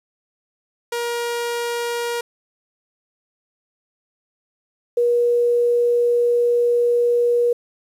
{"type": "tone pair in turn", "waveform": ["sawtooth", "sine"], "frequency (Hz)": [474, 479.2], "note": ["A#4", "A#4"], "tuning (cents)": [29, 48], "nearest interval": "unison", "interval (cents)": 19, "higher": "second", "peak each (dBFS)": [-18, -14], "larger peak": "second", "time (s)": [[0.92, 2.21], [4.97, 7.53]], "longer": "second", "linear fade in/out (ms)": 5, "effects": ["resampled to 32000 Hz", "8-bit"]}